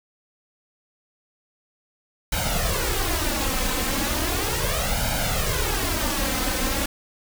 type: noise with flanger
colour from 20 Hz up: pink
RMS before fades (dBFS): -24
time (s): 2.32-6.86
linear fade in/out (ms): 5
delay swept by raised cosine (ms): 1.3 to 3.9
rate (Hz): 0.36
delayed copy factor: +0.75
effects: none